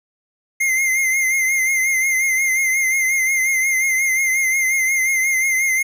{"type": "tone with vibrato", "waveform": "square", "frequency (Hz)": 2100, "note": "C7", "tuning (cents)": 6, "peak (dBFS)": -16, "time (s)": [0.6, 5.83], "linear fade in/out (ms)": 10, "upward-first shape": "triangle", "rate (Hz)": 5.6, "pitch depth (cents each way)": 56, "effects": []}